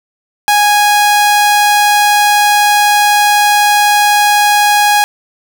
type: tone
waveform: sawtooth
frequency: 828 Hz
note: G#5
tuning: 5 cents flat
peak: -3 dBFS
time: 0.48-5.04 s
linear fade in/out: 0 ms
effects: none